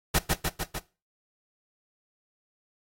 pink noise with echo, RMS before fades -22 dBFS, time 0.14-0.19 s, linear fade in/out 10 ms, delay 150 ms, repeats 4, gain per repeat -3 dB, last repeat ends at 0.79 s, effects noise-tail reverb RT60 0.3 s tail -18 dB re dry + AAC 48 kbps

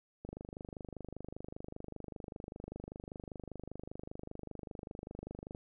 click train, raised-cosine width 2 ms, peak -30 dBFS, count 134, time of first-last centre 0.25-5.549 s, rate 25.1 Hz, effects none

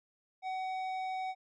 sine tone with tanh clipping, 752 Hz, F#5, 28 cents sharp, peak -36 dBFS, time 0.42-1.35 s, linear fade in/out 50 ms, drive 11 dB, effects none

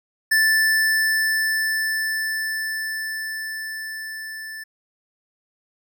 square tone with level ramp, 1760 Hz, A6, in tune, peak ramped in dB -15 to -33 dBFS, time 0.31-4.64 s, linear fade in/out 10 ms, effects none

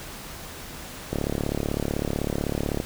click train, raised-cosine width 2 ms, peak -12 dBFS, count 61, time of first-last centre 1.13-2.801 s, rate 35.9 Hz, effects pink hiss -39 dBFS RMS until 2.85 s

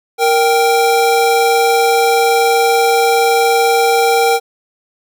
square tone pair together, 466.2 / 784 Hz, A#4 / G5, 0 / 0 cents, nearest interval major sixth, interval 900 cents, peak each -13 dBFS, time 0.18-4.4 s, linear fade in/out 50 ms, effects none

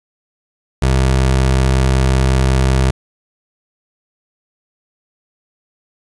25% pulse tone, 65.41 Hz, C2, in tune, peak -7 dBFS, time 0.82-2.91 s, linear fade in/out 5 ms, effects resampled to 24000 Hz + 8-bit

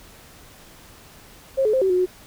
sine tone with pitch steps, 536 / 428.6 / 523 / 381.1 / 363.1 / 366.1 Hz, C5 / A4 / C5 / G4 / F#4 / F#4, +42 / -45 / -1 / -49 / -33 / -18 cents, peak -16 dBFS, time 1.57-2.062 s, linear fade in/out 20 ms, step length 82 ms, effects pink hiss -47 dBFS RMS until 2.26 s

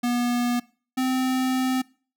square tone pair in turn, 242.3 / 258.4 Hz, B3 / C4, -33 / -21 cents, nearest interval minor second, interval 112 cents, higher second, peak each -22 dBFS, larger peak neither, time 0.03-0.6 / 0.97-1.82 s, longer second, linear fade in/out 10 ms, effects noise-tail reverb RT60 0.4 s tail -22 dB re dry

